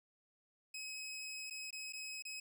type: tone with dropouts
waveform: 20% pulse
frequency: 2548 Hz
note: D#7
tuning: 41 cents sharp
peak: -39 dBFS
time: 0.74-2.4 s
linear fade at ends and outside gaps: 5 ms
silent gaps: 1.5-1.507 / 1.707-1.727 / 1.925-1.933 / 2.224-2.251 s
effects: none